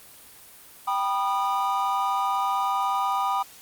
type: chord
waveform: triangle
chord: G augmented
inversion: none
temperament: just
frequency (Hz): 784 / 980 / 1225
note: G5 / B5 / D#6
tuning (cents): 0 / -14 / -27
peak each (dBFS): -25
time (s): 0.87-3.43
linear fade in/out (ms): 10
effects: white hiss -48 dBFS RMS until 3.61 s + Opus 32 kbps